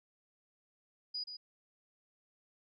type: tone with echo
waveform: sine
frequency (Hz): 4920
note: D#8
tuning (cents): -20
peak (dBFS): -36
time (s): 1.14-1.24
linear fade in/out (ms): 10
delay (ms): 130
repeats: 1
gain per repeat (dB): -7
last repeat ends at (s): 1.37
effects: none